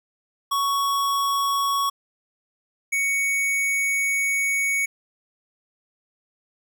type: tone pair in turn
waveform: square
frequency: 1115 / 2230 Hz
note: C#6 / C#7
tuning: +10 / +10 cents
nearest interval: octave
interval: 1200 cents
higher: second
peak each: -21 / -21 dBFS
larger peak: neither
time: 0.51-1.9 / 2.92-4.86 s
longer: second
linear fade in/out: 10 ms
effects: 10-bit